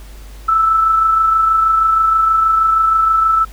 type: tone with amplitude modulation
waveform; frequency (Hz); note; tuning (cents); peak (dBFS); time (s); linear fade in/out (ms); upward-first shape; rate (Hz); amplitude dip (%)
sine; 1317; E6; -2; -8; 0.48-3.45; 10; sine; 26.3; 35
effects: added 50 Hz sine -32 dBFS peak until 3.52 s + pink hiss -43 dBFS RMS until 3.52 s